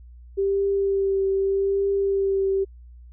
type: tone with vibrato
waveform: sine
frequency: 392 Hz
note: G4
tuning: in tune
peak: -19 dBFS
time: 0.37-2.65 s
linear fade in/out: 20 ms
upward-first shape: triangle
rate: 0.82 Hz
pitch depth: 21 cents each way
effects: added 60 Hz sine -42 dBFS peak until 3.12 s